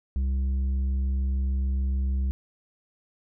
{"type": "tone with tanh clipping", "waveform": "sine", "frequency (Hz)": 66.2, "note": "C2", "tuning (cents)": 21, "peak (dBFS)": -24, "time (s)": [0.16, 2.31], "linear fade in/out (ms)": 0, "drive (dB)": 6, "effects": []}